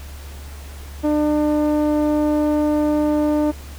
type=tone with low-pass filter; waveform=sawtooth; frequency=299.8 Hz; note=D4; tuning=36 cents sharp; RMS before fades=-18 dBFS; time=1.03-3.52 s; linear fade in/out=20 ms; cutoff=680 Hz; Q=1.1; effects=added 71 Hz sine -33 dBFS peak until 3.78 s + pink hiss -42 dBFS RMS until 3.78 s